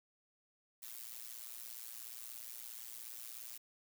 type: noise with amplitude modulation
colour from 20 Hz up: blue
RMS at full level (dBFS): -45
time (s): 0.82-3.58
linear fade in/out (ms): 10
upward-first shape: sine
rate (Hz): 117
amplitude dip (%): 90
effects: none